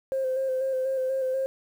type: tone with vibrato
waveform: sine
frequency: 525 Hz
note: C5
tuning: 6 cents sharp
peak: -23 dBFS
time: 0.12-1.46 s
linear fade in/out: 0 ms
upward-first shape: square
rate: 4.1 Hz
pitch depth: 24 cents each way
effects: tanh soft clip ceiling -20 dBFS + 9-bit